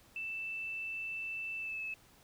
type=tone with pitch glide; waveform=sine; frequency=2653 to 2603 Hz; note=E7 to E7; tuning=+10 to -22 cents; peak=-37 dBFS; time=0.16-1.94 s; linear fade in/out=2 ms; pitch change=-32 cents; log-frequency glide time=1.58-1.82 s; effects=pink hiss -63 dBFS RMS until 2.23 s